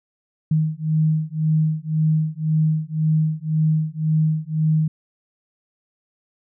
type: beating tone pair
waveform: sine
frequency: 155.56 / 157.46 Hz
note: D#3 / D#3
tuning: 0 / +21 cents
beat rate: 1.9 Hz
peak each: -20 dBFS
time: 0.51-4.88 s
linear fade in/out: 5 ms
effects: none